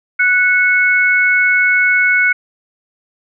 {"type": "tone pair together", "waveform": "sine", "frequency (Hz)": [1480, 2202], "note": ["F#6", "C#7"], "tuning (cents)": [0, -12], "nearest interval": "perfect fifth", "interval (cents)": 688, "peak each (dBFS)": -12, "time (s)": [0.19, 2.33], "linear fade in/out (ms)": 10, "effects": []}